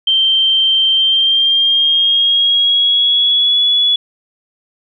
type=tone with pitch glide; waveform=sine; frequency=3136 to 3400 Hz; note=G7 to G#7; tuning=0 to +40 cents; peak=-9 dBFS; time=0.07-3.96 s; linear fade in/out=5 ms; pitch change=+140 cents; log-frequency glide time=0.92-3.6 s; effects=none